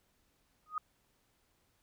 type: tone with exponential growth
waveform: sine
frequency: 1245 Hz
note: D#6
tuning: 1 cent sharp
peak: -29 dBFS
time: 0.66-0.78 s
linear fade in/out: 2 ms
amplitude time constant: 26 ms
effects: pink hiss -74 dBFS RMS until 1.82 s